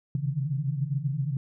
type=tone cluster; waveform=sine; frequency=129.7 / 137.2 / 150.4 / 159.2 Hz; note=C3 / C#3 / D3 / D#3; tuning=-15 / -17 / +42 / +40 cents; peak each=-34 / -28 / -35 / -33 dBFS; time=0.15-1.37 s; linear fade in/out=2 ms; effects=none